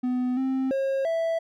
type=tone with pitch steps; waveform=triangle; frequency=250.6 / 263.6 / 540 / 659 Hz; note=B3 / C4 / C#5 / E5; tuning=+25 / +13 / -45 / -1 cents; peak=-21 dBFS; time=0.03-1.39 s; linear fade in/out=10 ms; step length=340 ms; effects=none